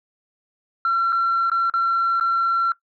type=tone with dropouts; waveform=sine; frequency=1359 Hz; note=F6; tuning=48 cents flat; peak=-15 dBFS; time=0.85-2.72 s; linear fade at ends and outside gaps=2 ms; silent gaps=1.123-1.127 / 1.499-1.516 / 1.699-1.738 / 2.199-2.209 s; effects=noise-tail reverb RT60 0.1 s tail -18 dB re dry + tanh soft clip ceiling -14 dBFS